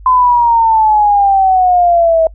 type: exponential sweep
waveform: sine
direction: down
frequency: 1026 to 642 Hz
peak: -6 dBFS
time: 0.06-2.27 s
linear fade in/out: 2 ms
effects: noise-tail reverb RT60 0.1 s tail -26 dB re dry + added 50 Hz sine -31 dBFS peak until 2.34 s